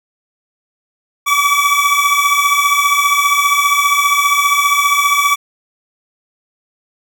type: beating tone pair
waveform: 25% pulse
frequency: 1139 / 1154 Hz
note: C#6 / D6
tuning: +47 / -31 cents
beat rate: 15 Hz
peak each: -10 dBFS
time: 1.26-5.36 s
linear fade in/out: 20 ms
effects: none